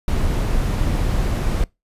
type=noise; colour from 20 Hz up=brown; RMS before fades=-19 dBFS; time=0.08-1.64 s; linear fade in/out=2 ms; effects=noise-tail reverb RT60 0.2 s tail -23 dB re dry + resampled to 32000 Hz